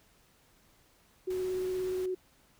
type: tone with vibrato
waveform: sine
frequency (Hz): 370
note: F#4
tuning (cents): 0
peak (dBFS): -30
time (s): 1.27-2.15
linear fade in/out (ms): 10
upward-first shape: sine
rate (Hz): 17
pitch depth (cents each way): 13
type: noise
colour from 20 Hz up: pink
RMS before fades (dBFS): -49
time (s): 1.3-2.06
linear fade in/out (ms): 5
effects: pink hiss -65 dBFS RMS until 2.59 s